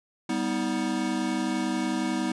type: chord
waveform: square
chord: G augmented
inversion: none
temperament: equal with one note detuned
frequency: 196 / 246.9 / 318 Hz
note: G3 / B3 / D#4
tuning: 0 / 0 / +38 cents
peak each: -33 / -30 / -30 dBFS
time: 0.29-2.32 s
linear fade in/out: 5 ms
effects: resampled to 22050 Hz